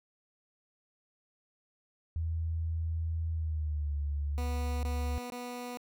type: tone with pitch glide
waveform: sine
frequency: 81.6 to 72.28 Hz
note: E2 to D2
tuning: -17 to -27 cents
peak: -30 dBFS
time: 2.16-5.18 s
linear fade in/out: 0 ms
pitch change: -210 cents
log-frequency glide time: 3.31-3.94 s
type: tone bursts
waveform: 15% pulse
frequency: 245.3 Hz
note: B3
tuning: 12 cents flat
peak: -32 dBFS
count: 3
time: 4.38-5.772 s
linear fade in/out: 0 ms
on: 450 ms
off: 21 ms
effects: none